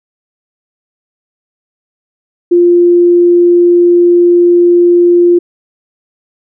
sine tone, 349.2 Hz, F4, in tune, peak -3 dBFS, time 2.51-5.39 s, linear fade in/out 10 ms, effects none

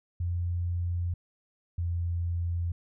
sine tone pair in turn, 87.31 / 85.96 Hz, F2 / F2, 0 / -27 cents, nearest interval unison, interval 27 cents, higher first, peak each -27 dBFS, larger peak neither, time 0.2-1.14 / 1.78-2.72 s, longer neither, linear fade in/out 5 ms, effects none

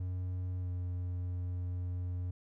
triangle tone with pitch glide, 91.1 to 89.59 Hz, F#2 to F2, -26 to +45 cents, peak -32 dBFS, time 0-2.31 s, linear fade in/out 5 ms, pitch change -29 cents, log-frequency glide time 0.59-0.71 s, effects none

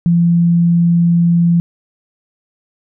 sine tone, 170.8 Hz, F3, 38 cents flat, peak -8 dBFS, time 0.06-1.6 s, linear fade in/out 0 ms, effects none

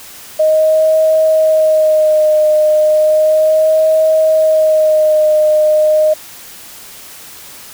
sine tone with vibrato, 622.3 Hz, D#5, in tune, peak -7 dBFS, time 0.39-6.14 s, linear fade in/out 10 ms, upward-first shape sine, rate 0.34 Hz, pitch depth 26 cents each way, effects white hiss -34 dBFS RMS until 7.73 s

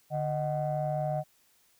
sine tone cluster, 147.8 / 620 / 745 Hz, D3 / D#5 / F#5, +11 / -6 / +12 cents, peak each -31 / -31 / -33 dBFS, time 0.1-1.24 s, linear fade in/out 50 ms, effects tanh soft clip ceiling -21 dBFS + white hiss -66 dBFS RMS until 1.79 s

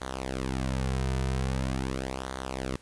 sawtooth tone with flanger, 65.4 Hz, C2, in tune, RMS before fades -31 dBFS, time 0.01-2.76 s, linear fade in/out 0 ms, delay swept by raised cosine 0.38 to 3.68 ms, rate 0.43 Hz, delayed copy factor -0.8, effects pink hiss -57 dBFS RMS until 2.81 s + resampled to 24000 Hz

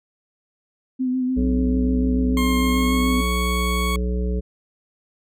sine tone with vibrato, 255.3 Hz, C4, 42 cents flat, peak -19 dBFS, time 0.99-3.22 s, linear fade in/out 20 ms, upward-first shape sine, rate 6.8 Hz, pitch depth 27 cents each way
harmonic tone, 61.1 Hz, B1, 18 cents flat, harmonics 1 / 3 / 5 / 7 / 9, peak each -21 / -27 / -37 / -30 / -39 dBFS, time 1.36-4.41 s, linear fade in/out 20 ms
20% pulse tone with pitch glide, 1067 to 1112.3 Hz, C6 to C#6, +34 to +6 cents, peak -19 dBFS, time 2.37-3.96 s, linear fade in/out 2 ms, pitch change +72 cents, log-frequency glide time 2.62-3.22 s
effects none

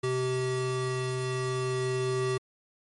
square tone pair together, 128.58 / 385.3 Hz, C3 / G4, -30 / -30 cents, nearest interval octave + perfect fifth, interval 1900 cents, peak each -32 / -30 dBFS, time 0.03-2.38 s, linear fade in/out 10 ms, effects MP3 48 kbps

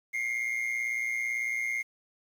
triangle tone with amplitude modulation, 2127 Hz, C7, 28 cents sharp, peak -24 dBFS, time 0.13-1.83 s, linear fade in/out 20 ms, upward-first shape sine, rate 118 Hz, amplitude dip 65%, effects 9-bit

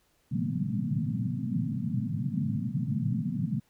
pink band-pass noise, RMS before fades -30 dBFS, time 0.31-3.6 s, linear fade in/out 10 ms, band 110 to 250 Hz, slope 96 dB/octave, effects pink hiss -69 dBFS RMS until 3.69 s

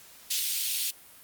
pink high-pass noise, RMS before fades -29 dBFS, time 0.3-0.91 s, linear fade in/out 10 ms, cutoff 3100 Hz, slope 24 dB/octave, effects white hiss -52 dBFS RMS until 1.23 s + Opus 48 kbps

